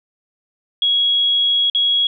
sine tone with dropouts, 3322 Hz, G#7, in tune, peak -13 dBFS, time 0.82-2.07 s, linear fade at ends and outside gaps 2 ms, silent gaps 1.699-1.748 s, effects none

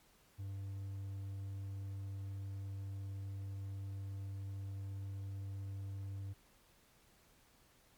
triangle tone, 98 Hz, G2, in tune, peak -39 dBFS, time 0.38-6.34 s, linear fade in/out 20 ms, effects pink hiss -68 dBFS RMS until 7.97 s + MP3 96 kbps

